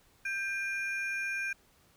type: ring-modulated tone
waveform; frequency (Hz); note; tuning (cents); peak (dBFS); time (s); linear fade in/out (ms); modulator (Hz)
triangle; 1995; B6; +17; -27; 0.25-1.53; 5; 418
effects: pink hiss -65 dBFS RMS until 1.96 s